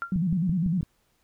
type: tone with exponential decay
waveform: sine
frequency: 1384 Hz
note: F6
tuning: 16 cents flat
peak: -24 dBFS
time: 0.02-0.15 s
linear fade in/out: 0 ms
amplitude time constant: 28 ms
type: tone with vibrato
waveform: sine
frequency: 174.61 Hz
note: F3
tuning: in tune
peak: -22 dBFS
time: 0.12-0.81 s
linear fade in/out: 2 ms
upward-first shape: square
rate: 9.9 Hz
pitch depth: 130 cents each way
type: click train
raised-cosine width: 5 ms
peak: -20 dBFS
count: 5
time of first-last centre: 0.16-0.83 s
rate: 5.97 Hz
effects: pink hiss -69 dBFS RMS until 1.23 s